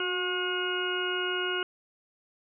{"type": "harmonic tone with a mistuned harmonic", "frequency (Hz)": 360, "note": "F#4", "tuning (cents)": -47, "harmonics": [1, 2, 3, 4, 6, 7, 8], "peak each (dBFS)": [-32, -43, -39, -32, -42, -43, -33], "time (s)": [0, 1.63], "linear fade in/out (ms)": 2, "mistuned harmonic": 1, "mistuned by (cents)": 29, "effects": []}